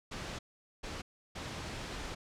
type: noise bursts at uneven times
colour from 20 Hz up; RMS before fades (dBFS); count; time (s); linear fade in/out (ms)
pink; -41; 3; 0.11-0.39 / 0.83-1.02 / 1.35-2.15; 10
effects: low-pass 6000 Hz 12 dB/octave